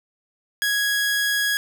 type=tone; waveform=sawtooth; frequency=1661.2 Hz; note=G#6; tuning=in tune; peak=-16 dBFS; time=0.62-1.57 s; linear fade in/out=0 ms; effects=none